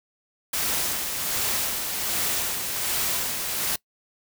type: noise with tremolo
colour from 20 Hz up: white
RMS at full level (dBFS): -25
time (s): 0.53-3.76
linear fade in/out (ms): 5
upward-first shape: sine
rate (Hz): 1.3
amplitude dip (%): 40
effects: noise-tail reverb RT60 0.1 s tail -22 dB re dry